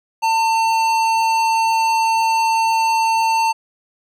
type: tone with tanh clipping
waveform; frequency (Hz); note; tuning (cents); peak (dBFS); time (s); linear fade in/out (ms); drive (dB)
sine; 899; A5; +37; -16; 0.22-3.53; 20; 17
effects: none